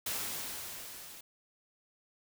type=noise with level ramp; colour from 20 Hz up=white; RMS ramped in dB=-35 to -50 dBFS; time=0.06-1.21 s; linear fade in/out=5 ms; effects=none